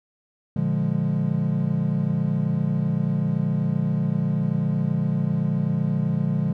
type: chord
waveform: triangle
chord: Bb dominant seventh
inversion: none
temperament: equal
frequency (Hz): 116.54 / 146.83 / 174.61 / 207.7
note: Bb2 / D3 / F3 / Ab3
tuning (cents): 0 / 0 / 0 / 0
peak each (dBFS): -28 / -22 / -23 / -25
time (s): 0.56-6.53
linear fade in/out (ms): 5
effects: none